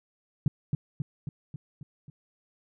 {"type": "tone with echo", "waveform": "sine", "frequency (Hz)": 142.3, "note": "C#3", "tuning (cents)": 46, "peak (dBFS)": -18, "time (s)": [0.46, 0.48], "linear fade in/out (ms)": 2, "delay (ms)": 270, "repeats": 6, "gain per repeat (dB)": -4, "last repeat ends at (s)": 2.1, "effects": []}